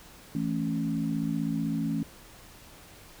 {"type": "chord", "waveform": "sine", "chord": "A major", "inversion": "second", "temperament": "equal with one note detuned", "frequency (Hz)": [164.81, 220, 276.2], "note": ["E3", "A3", "C#4"], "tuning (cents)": [0, 0, -6], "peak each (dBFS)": -31, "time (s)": [0.35, 2.03], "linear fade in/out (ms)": 2, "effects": ["pink hiss -51 dBFS RMS until 3.2 s"]}